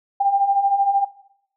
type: beating tone pair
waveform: sine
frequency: 784 / 797 Hz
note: G5 / G5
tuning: 0 / +28 cents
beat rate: 13 Hz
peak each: -22 / -16 dBFS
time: 0.2-1.05 s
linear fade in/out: 10 ms
effects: noise-tail reverb RT60 0.7 s tail -18 dB re dry